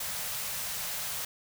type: band-stop noise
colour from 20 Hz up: white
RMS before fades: -35 dBFS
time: 0-1.25 s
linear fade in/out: 5 ms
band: 220 to 470 Hz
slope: 48 dB/octave
effects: none